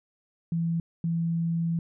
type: tone pair in turn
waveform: sine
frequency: 166.9 / 166.9 Hz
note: E3 / E3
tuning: +22 / +22 cents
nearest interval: unison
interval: 0 cents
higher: neither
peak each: -24 dBFS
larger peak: neither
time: 0.52-0.8 / 1.04-1.79 s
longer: second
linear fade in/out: 2 ms
effects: none